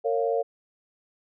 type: chord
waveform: sine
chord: Bb minor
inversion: none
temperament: equal with one note detuned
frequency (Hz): 458.4 / 554.4 / 698.5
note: Bb4 / Db5 / F5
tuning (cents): -29 / 0 / 0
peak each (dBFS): -25 / -27 / -29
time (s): 0.04-0.43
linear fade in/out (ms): 20
effects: none